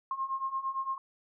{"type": "beating tone pair", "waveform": "sine", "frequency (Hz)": [1064, 1072.8], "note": ["C6", "C6"], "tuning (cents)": [29, 43], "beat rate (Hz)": 8.8, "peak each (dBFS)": [-36, -33], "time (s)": [0.11, 0.98], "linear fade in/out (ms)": 2, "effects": []}